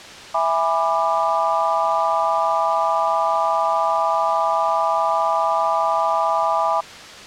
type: chord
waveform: sine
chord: E dominant seventh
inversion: none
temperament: just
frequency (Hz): 659.3 / 824.1 / 988.9 / 1186.7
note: E5 / G#5 / B5 / D6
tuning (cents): 0 / -14 / +2 / +18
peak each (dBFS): -22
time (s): 0.34-6.81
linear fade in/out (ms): 10
effects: white hiss -37 dBFS RMS until 7.26 s + low-pass 5000 Hz 12 dB/octave